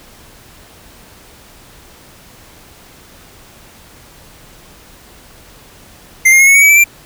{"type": "tone with pitch steps", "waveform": "square", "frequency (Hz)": [2091, 2128, 2165, 2203, 2241, 2280, 2320, 2361], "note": ["C7", "C7", "C#7", "C#7", "C#7", "C#7", "D7", "D7"], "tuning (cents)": [-2, 29, -41, -11, 18, 48, -22, 9], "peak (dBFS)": -5, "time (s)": [6.25, 6.842], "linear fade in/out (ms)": 10, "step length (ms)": 74, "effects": ["pink hiss -41 dBFS RMS until 7.05 s"]}